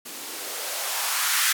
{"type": "noise with band-pass filter sweep", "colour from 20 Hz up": "violet", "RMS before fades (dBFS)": -27, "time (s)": [0.05, 1.53], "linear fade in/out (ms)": 10, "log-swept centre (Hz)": [240, 1700], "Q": 2, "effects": []}